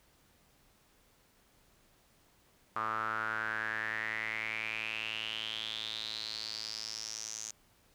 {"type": "tone with band-pass filter sweep", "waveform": "sawtooth", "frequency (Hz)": 109.9, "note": "A2", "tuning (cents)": -2, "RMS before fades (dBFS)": -38, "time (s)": [2.76, 7.51], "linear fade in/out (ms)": 0, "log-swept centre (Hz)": [1200, 6500], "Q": 7.4, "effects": ["pink hiss -67 dBFS RMS until 7.94 s"]}